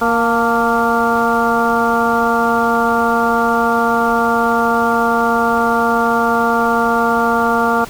harmonic tone with a mistuned harmonic, 233.1 Hz, A#3, in tune, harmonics 1 / 2 / 3 / 4 / 5 / 6, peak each -19 / -19 / -19 / -19 / -19 / -19 dBFS, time 0.01-7.85 s, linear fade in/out 10 ms, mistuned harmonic 4, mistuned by -54 cents, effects pink hiss -34 dBFS RMS until 7.89 s

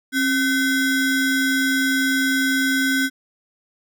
square ring-modulated tone, 895 Hz, A5, 29 cents sharp, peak -15 dBFS, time 0.12-3.1 s, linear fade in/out 50 ms, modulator 627 Hz, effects none

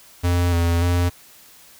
square tone with vibrato, 86.5 Hz, F2, 16 cents flat, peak -17 dBFS, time 0.23-1.1 s, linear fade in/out 20 ms, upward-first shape square, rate 1.7 Hz, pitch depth 26 cents each way, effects white hiss -48 dBFS RMS until 1.79 s

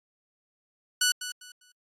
10% pulse tone with echo, 1480 Hz, F#6, in tune, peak -13 dBFS, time 1.01-1.12 s, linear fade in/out 5 ms, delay 200 ms, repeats 3, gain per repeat -12 dB, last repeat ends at 1.72 s, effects AAC 48 kbps

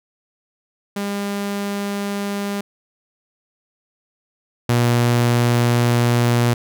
sawtooth tone pair in turn, 201.5 / 119.81 Hz, G3 / A#2, +48 / +48 cents, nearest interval major sixth, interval 900 cents, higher first, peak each -18 / -10 dBFS, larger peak second, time 0.96-2.61 / 4.69-6.54 s, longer second, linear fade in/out 5 ms, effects none

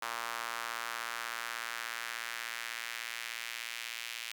sawtooth tone with high-pass filter sweep, 116.54 Hz, A#2, in tune, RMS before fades -40 dBFS, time 0.02-4.32 s, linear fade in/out 5 ms, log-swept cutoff 1100 to 2500 Hz, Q 1.7, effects none

